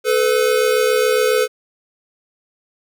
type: tone pair together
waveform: square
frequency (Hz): 434.3 / 501.5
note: A4 / B4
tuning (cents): -23 / +26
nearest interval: major second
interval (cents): 249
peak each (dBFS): -17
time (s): 0.04-1.48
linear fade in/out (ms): 50
effects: none